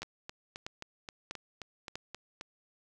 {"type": "two click trains", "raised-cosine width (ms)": 0.2, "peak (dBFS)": [-21, -24], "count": [4, 10], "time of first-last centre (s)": [[0.02, 1.955], [0.03, 2.411]], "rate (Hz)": [1.55, 3.78], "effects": []}